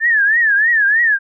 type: tone with vibrato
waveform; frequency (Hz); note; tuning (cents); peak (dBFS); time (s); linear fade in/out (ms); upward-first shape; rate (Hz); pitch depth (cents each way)
sine; 1748; A6; -12; -10; 0-1.19; 50; triangle; 3.2; 180
effects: none